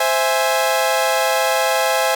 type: chord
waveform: sawtooth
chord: C augmented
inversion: none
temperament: equal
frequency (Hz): 523.3 / 659.3 / 830.6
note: C5 / E5 / G#5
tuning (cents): 0 / 0 / 0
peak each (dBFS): -16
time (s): 0-2.15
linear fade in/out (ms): 5
effects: none